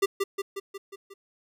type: tone with echo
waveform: square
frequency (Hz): 394.7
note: G4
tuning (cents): +12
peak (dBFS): -20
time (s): 0.02-0.06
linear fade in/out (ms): 10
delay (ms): 180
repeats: 6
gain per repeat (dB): -4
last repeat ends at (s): 1.14
effects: none